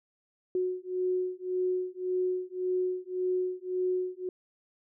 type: beating tone pair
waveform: sine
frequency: 365.8 / 367.6 Hz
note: F#4 / F#4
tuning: -20 / -11 cents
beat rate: 1.8 Hz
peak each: -31 dBFS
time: 0.55-4.29 s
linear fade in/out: 2 ms
effects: none